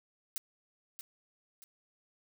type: noise with echo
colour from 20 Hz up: blue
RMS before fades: -37 dBFS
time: 0.36-0.38 s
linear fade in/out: 0 ms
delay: 630 ms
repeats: 2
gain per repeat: -8 dB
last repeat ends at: 1.64 s
effects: none